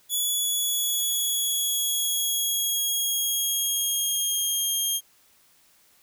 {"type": "tone with pitch glide", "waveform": "10% pulse", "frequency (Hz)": [3413, 3221], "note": ["G#7", "G7"], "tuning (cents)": [47, 46], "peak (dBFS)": -16, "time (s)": [0.09, 5.01], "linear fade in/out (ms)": 50, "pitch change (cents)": -101, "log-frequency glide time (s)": [0.19, 4.72], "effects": ["white hiss -60 dBFS RMS until 6.02 s"]}